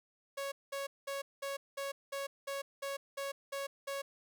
sawtooth tone bursts, 554.4 Hz, C#5, in tune, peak -33 dBFS, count 11, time 0.37-4.02 s, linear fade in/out 10 ms, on 150 ms, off 200 ms, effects none

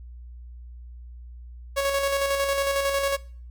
sawtooth tone with tremolo, 554.4 Hz, C#5, in tune, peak -17 dBFS, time 1.76-3.17 s, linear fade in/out 20 ms, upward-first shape square, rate 11 Hz, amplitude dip 35%, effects noise-tail reverb RT60 0.5 s tail -22 dB re dry + added 60 Hz sine -39 dBFS peak until 3.5 s

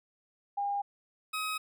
sine / 20% pulse tone pair in turn, 807 / 1267.4 Hz, G#5 / D#6, -50 / +32 cents, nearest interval minor sixth, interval 782 cents, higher second, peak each -29 / -27 dBFS, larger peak second, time 0.57-0.82 / 1.33-1.58 s, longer neither, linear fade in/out 10 ms, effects none

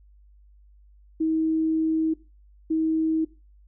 sine tone pair in turn, 319 / 319 Hz, D#4 / D#4, +43 / +43 cents, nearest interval unison, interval 0 cents, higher neither, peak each -20 dBFS, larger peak neither, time 1.2-2.14 / 2.7-3.25 s, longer first, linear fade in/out 10 ms, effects noise-tail reverb RT60 0.3 s tail -19 dB re dry + added 50 Hz sine -51 dBFS peak until 3.67 s

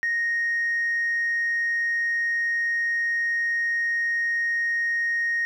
triangle tone with tanh clipping, 1864.7 Hz, A#6, in tune, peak -22 dBFS, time 0.03-5.45 s, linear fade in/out 0 ms, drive 5 dB, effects none

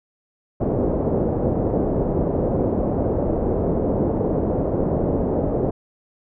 white low-pass noise, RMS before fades -21 dBFS, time 0.6-5.71 s, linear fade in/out 10 ms, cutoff 560 Hz, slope 24 dB/octave, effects none

